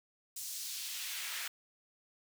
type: noise with high-pass filter sweep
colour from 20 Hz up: pink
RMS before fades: -41 dBFS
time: 0.36-1.48 s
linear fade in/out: 5 ms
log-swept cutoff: 6700 to 1600 Hz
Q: 1.1
effects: none